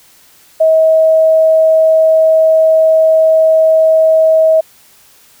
sine tone, 639 Hz, D#5, 46 cents sharp, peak -5 dBFS, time 0.6-4.61 s, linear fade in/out 10 ms, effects white hiss -45 dBFS RMS until 5.4 s

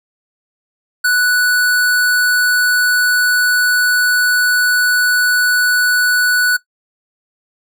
square tone, 1480 Hz, F#6, in tune, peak -11 dBFS, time 1.04-6.57 s, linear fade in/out 10 ms, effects noise-tail reverb RT60 0.1 s tail -17 dB re dry

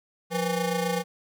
25% pulse ring-modulated tone, 329.6 Hz, E4, in tune, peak -18 dBFS, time 0.3-1.04 s, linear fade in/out 50 ms, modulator 151 Hz, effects none

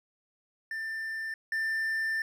triangle tone pair in turn, 1785 / 1785 Hz, A6 / A6, +24 / +24 cents, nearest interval unison, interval 0 cents, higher neither, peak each -31 / -26 dBFS, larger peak second, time 0.71-1.34 / 1.52-2.22 s, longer second, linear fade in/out 2 ms, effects none

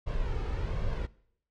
brown noise with flanger, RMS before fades -31 dBFS, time 0.06-1.07 s, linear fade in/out 20 ms, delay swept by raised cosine 1.8 to 2.35 ms, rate 1.3 Hz, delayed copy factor +0.55, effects noise-tail reverb RT60 0.7 s tail -22 dB re dry + low-pass 4000 Hz 12 dB/octave

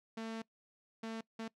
sawtooth tone bursts at uneven times, 224.7 Hz, A3, 37 cents sharp, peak -36 dBFS, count 3, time 0.17-0.42 / 1.03-1.21 / 1.39-1.48 s, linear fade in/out 5 ms, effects noise-tail reverb RT60 0.1 s tail -22 dB re dry + low-pass 6000 Hz 12 dB/octave

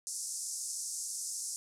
white band-pass noise, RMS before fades -39 dBFS, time 0.07-1.56 s, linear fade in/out 0 ms, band 5300 to 10000 Hz, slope 48 dB/octave, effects none

